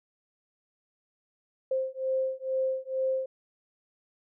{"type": "beating tone pair", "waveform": "sine", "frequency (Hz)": [524, 526.2], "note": ["C5", "C5"], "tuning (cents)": [2, 10], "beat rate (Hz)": 2.2, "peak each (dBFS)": -30, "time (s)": [1.71, 3.26], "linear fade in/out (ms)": 5, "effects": []}